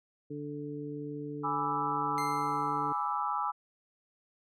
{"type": "harmonic tone", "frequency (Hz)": 146.5, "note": "D3", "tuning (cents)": -4, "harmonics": [1, 2, 3], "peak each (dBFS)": [-42, -39, -41], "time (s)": [0.3, 2.93], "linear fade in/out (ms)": 10}
{"type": "chord", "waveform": "sine", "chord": "E dominant seventh", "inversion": "first", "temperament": "equal", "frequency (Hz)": [830.6, 987.8, 1174.7, 1318.5], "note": ["G#5", "B5", "D6", "E6"], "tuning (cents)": [0, 0, 0, 0], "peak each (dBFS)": -35, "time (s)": [1.43, 3.52], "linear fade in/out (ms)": 20}
{"type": "tone with exponential decay", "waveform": "sawtooth", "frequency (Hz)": 2093, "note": "C7", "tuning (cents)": 0, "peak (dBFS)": -34, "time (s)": [2.18, 3.2], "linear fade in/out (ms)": 0, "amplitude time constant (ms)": 220}
{"effects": ["resampled to 32000 Hz"]}